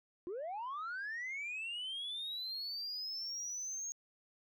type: linear sweep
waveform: sine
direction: up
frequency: 330.6 to 6580 Hz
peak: -37 dBFS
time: 0.27-3.92 s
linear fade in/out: 0 ms
effects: tanh soft clip ceiling -37 dBFS